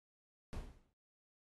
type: noise with exponential decay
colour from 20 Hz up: brown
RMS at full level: -40 dBFS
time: 0.53-0.93 s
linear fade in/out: 0 ms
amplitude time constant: 85 ms
effects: noise-tail reverb RT60 0.4 s tail -22 dB re dry + AAC 32 kbps